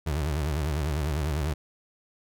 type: tone with vibrato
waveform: 30% pulse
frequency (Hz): 75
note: D2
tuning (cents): +37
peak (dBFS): -23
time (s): 0.06-1.54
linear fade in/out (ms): 10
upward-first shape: sine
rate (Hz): 10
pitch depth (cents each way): 150
effects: none